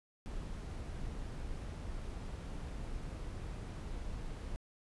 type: noise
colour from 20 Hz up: brown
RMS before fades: -42 dBFS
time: 0.26-4.56 s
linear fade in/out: 0 ms
effects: resampled to 24000 Hz